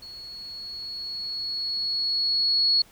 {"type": "tone with level ramp", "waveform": "sine", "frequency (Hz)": 4356, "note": "C#8", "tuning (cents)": -31, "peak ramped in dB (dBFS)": [-39, -17], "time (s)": [0.02, 2.82], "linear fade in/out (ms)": 5, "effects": ["pink hiss -54 dBFS RMS until 2.91 s"]}